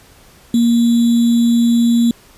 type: tone with sample-and-hold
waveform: sine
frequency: 234.4 Hz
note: A#3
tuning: 10 cents sharp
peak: -9 dBFS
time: 0.54-2.11 s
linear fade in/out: 2 ms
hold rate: 3675 Hz
effects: pink hiss -46 dBFS RMS until 2.37 s + resampled to 32000 Hz